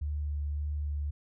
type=tone with vibrato; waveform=sine; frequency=73.5 Hz; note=D2; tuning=2 cents sharp; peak=-30 dBFS; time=0.01-1.11 s; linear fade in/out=10 ms; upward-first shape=sine; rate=1.8 Hz; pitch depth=14 cents each way; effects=none